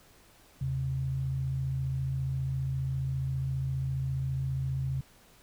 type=tone pair together; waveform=sine; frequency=78 / 132.77 Hz; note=D#2 / C3; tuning=+5 / +26 cents; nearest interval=major sixth; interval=921 cents; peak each=-37 / -29 dBFS; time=0.61-5.01 s; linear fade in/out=5 ms; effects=pink hiss -59 dBFS RMS until 5.42 s